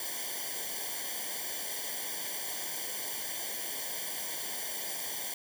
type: noise with comb filter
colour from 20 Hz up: white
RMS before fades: -37 dBFS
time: 0-5.34 s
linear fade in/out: 2 ms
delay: 0.76 ms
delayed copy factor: -0.95
effects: none